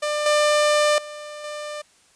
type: tone with level steps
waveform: sawtooth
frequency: 597 Hz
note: D5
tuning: 28 cents sharp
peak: -18 / -12 / -30 / -26 dBFS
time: 0.02-1.82 s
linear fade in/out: 10 ms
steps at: 0.26 / 0.98 / 1.44 s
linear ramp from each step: 2 ms
effects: white hiss -57 dBFS RMS until 2.15 s + resampled to 22050 Hz